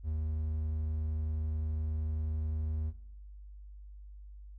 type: tone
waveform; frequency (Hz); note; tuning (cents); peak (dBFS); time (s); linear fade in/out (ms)
triangle; 77.78; D#2; 0; -29; 0.03-2.93; 50
effects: noise-tail reverb RT60 0.9 s tail -19 dB re dry + added 50 Hz sine -46 dBFS peak until 4.58 s